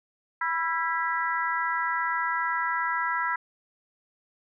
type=harmonic tone with a mistuned harmonic; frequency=327.4 Hz; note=E4; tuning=12 cents flat; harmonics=3 / 4 / 5 / 6; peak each=-29 / -30 / -31 / -32 dBFS; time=0.41-3.36 s; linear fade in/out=5 ms; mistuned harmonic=4; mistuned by=+38 cents; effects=none